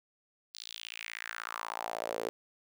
sawtooth tone with high-pass filter sweep, 56.4 Hz, A1, 44 cents sharp, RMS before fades -40 dBFS, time 0.54-2.29 s, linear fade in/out 0 ms, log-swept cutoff 4500 to 430 Hz, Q 3.7, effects none

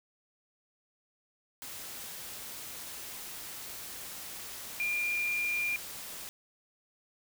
sine tone in noise, 2400 Hz, D7, 37 cents sharp, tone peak -29 dBFS, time 4.8-5.76 s, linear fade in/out 0 ms, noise white, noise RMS -43 dBFS, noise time 1.62-6.29 s, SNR +11 dB, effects none

